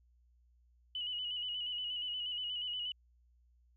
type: tone with vibrato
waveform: sine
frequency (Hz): 2946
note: F#7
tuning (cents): -8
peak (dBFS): -36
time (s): 0.95-2.92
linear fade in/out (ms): 2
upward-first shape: square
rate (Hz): 8.4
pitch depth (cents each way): 33
effects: added 60 Hz sine -65 dBFS peak until 3.76 s